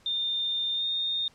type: tone with pitch glide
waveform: sine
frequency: 3617 to 3663 Hz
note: A7 to A#7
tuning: +47 to -31 cents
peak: -26 dBFS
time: 0.06-1.28 s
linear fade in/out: 2 ms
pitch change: +22 cents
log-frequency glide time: 0.74-0.84 s
effects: pink hiss -60 dBFS RMS until 1.34 s + low-pass 8000 Hz 12 dB/octave